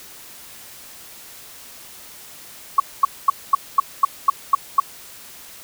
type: tone bursts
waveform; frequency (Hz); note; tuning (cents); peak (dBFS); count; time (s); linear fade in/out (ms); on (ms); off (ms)
sine; 1108.7; C#6; 0; -8; 9; 2.78-4.8; 5; 20; 230
effects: white hiss -41 dBFS RMS until 5.63 s